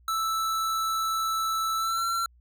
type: tone with pitch glide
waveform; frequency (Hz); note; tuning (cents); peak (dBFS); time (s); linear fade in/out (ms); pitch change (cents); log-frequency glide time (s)
square; 1318 to 1356.6; E6 to E6; -1 to +49; -26; 0.08-2.26; 2; +50; 1.76-2.04
effects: added 60 Hz sine -55 dBFS peak until 2.4 s